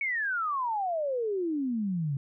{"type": "exponential sweep", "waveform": "sine", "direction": "down", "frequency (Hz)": [2262, 133.7], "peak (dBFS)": -27, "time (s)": [0.01, 2.17], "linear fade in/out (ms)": 2, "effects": []}